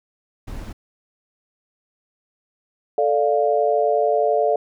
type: noise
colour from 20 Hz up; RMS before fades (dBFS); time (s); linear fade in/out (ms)
brown; -32; 0.47-0.73; 10
type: chord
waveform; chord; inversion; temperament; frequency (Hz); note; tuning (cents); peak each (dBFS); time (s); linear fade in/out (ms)
sine; D minor; second; equal; 440 / 587.3 / 698.5; A4 / D5 / F5; 0 / 0 / 0; -20; 2.98-4.56; 2
effects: none